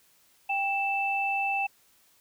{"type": "tone pair together", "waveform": "sine", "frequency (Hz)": [791.1, 2648], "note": ["G5", "E7"], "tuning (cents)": [16, 7], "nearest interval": "octave + major sixth", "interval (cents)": 2091, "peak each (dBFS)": -28, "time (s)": [0.49, 1.67], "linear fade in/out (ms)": 10, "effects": ["white hiss -63 dBFS RMS until 2.2 s"]}